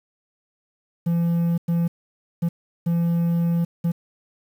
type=tone bursts at uneven times; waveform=triangle; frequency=169.6 Hz; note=E3; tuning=50 cents sharp; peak=-16 dBFS; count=5; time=1.06-1.58 / 1.68-1.88 / 2.42-2.49 / 2.86-3.65 / 3.84-3.92 s; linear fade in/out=10 ms; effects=8-bit